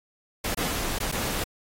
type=noise with dropouts; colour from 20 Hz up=pink; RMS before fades=-29 dBFS; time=0.44-1.44 s; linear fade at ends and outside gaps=5 ms; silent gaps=0.547-0.572 / 0.987-1.002 / 1.117-1.123 s; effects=AAC 48 kbps